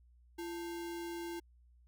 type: tone with sample-and-hold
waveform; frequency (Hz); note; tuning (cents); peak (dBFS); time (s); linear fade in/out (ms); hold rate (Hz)
sine; 340.3; F4; -45; -39; 0.38-1.4; 10; 1225
effects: added 60 Hz sine -61 dBFS peak until 1.87 s